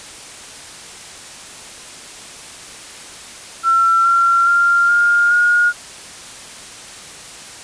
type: tone with pitch steps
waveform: sine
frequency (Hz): 1351 / 1370.7 / 1390.6 / 1410.8 / 1431.3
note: E6 / F6 / F6 / F6 / F6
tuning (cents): +42 / -33 / -8 / +17 / +42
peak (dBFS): -10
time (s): 3.63-5.73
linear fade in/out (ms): 50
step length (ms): 420
effects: white hiss -35 dBFS RMS until 7.63 s + resampled to 22050 Hz